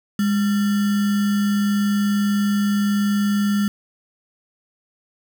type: tone with sample-and-hold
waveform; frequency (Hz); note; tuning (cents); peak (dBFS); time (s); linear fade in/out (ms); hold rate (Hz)
sine; 204.2; G#3; -29; -16; 0.19-3.68; 2; 1575
effects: none